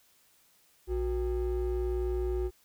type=ring-modulated tone; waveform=triangle; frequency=213.1 Hz; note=G#3; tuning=45 cents sharp; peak=-23 dBFS; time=0.87-2.51 s; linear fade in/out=50 ms; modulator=154 Hz; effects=white hiss -65 dBFS RMS until 2.64 s